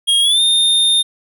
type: tone with pitch glide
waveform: square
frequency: 3263 to 3641 Hz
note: G#7 to A#7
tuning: -31 to -41 cents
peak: -11 dBFS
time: 0.07-1.03 s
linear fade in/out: 20 ms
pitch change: +190 cents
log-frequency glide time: 0.21-0.41 s
effects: none